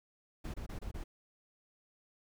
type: noise bursts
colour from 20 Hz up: brown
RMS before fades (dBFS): -41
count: 5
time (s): 0.44-1.04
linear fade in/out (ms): 10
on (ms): 100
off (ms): 25
effects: none